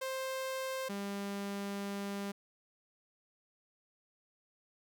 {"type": "tone pair in turn", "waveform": "sawtooth", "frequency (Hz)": [526, 200], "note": ["C5", "G3"], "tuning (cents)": [9, 35], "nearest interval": "octave + perfect fourth", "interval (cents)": 1674, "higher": "first", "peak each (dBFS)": [-32, -33], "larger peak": "first", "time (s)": [[0.01, 0.89], [0.89, 2.32]], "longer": "second", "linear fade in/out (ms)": 10, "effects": []}